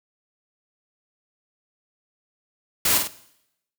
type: noise with echo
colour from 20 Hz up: white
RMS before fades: -20 dBFS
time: 2.85-2.98 s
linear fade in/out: 5 ms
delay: 48 ms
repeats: 2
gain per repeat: -5 dB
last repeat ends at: 3.076 s
effects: noise-tail reverb RT60 0.8 s tail -18 dB re dry